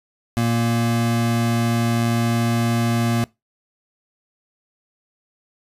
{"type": "tone pair together", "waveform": "square", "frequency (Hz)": [116.7, 233.7], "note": ["A#2", "A#3"], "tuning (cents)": [2, 5], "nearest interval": "octave", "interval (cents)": 1203, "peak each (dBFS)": [-21, -21], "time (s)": [0.37, 3.24], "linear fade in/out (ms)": 0, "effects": ["noise-tail reverb RT60 0.2 s tail -22 dB re dry", "resampled to 32000 Hz"]}